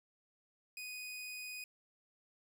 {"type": "tone", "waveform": "sawtooth", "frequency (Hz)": 2489, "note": "D#7", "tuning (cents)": 0, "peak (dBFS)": -40, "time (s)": [0.77, 1.64], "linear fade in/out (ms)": 2, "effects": []}